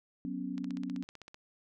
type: chord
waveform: sine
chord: F# suspended fourth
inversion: none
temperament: equal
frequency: 185 / 246.9 / 277.2 Hz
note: F#3 / B3 / C#4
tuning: 0 / 0 / 0 cents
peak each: -40 / -39 / -38 dBFS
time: 0.25-1.03 s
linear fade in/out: 0 ms
type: click train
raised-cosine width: 0.2 ms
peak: -31 dBFS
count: 13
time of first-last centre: 0.58-1.344 s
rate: 15.7 Hz
effects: none